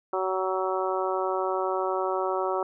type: harmonic tone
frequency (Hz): 187.9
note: F#3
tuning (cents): +27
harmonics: 2 / 3 / 4 / 5 / 6 / 7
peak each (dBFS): -29 / -31 / -32 / -33 / -34 / -34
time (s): 0.13-2.63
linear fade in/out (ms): 2
effects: none